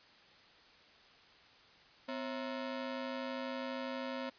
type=ring-modulated tone; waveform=sawtooth; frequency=398.3 Hz; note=G4; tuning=28 cents sharp; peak=-31 dBFS; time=2.08-4.3 s; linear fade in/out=10 ms; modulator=143 Hz; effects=white hiss -61 dBFS RMS until 4.38 s + resampled to 11025 Hz